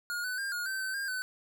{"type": "tone with pitch steps", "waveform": "square", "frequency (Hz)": [1431, 1501, 1601, 1435, 1548, 1535, 1606, 1512], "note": ["F6", "F#6", "G6", "F6", "G6", "G6", "G6", "F#6"], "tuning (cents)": [42, 24, 36, 47, -22, -37, 41, 37], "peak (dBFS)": -33, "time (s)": [0.1, 1.22], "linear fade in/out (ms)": 0, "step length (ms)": 140, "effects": []}